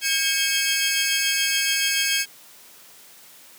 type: tone cluster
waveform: 20% pulse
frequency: 1615 / 2218 / 2579 / 3237 Hz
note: G#6 / C#7 / E7 / G#7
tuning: -49 / 0 / -39 / -45 cents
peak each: -21 dBFS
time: 0.01-2.26 s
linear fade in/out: 50 ms
effects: white hiss -48 dBFS RMS until 3.58 s + high-pass 150 Hz 12 dB/octave